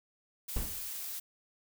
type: noise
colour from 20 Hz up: blue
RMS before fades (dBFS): -40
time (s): 0.48-1.2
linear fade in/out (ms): 10
type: noise with exponential decay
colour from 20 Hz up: brown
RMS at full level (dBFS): -30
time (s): 0.56-0.9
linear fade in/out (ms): 5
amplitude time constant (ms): 73
effects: none